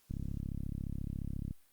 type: click train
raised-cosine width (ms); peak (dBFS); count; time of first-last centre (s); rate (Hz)
5; -26; 49; 0.11-1.509; 34.3
effects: white hiss -69 dBFS RMS until 1.72 s + Opus 48 kbps